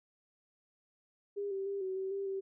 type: tone with pitch steps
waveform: sine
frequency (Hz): 404.2 / 388.4 / 397.4 / 377.2 / 382.4 / 394.5 / 387.2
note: G#4 / G4 / G4 / F#4 / G4 / G4 / G4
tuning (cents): -47 / -16 / +24 / +33 / -43 / +11 / -21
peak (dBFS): -34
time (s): 1.36-2.41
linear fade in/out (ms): 20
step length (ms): 150
effects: none